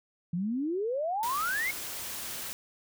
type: exponential sweep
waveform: sine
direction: up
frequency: 164.81 to 2217 Hz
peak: -28 dBFS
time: 0.33-1.71 s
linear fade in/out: 5 ms
type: noise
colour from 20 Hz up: white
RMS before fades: -38 dBFS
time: 1.23-2.53 s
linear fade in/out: 0 ms
effects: none